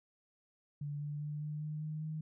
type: tone with pitch steps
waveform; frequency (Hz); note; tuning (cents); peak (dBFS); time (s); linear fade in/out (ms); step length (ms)
sine; 145.5 / 147.19 / 148.9 / 150.63 / 152.38 / 154.15 / 155.94; D3 / D3 / D3 / D3 / D#3 / D#3 / D#3; -16 / +4 / +24 / +44 / -36 / -16 / +4; -37; 0.81-2.21; 5; 200
effects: none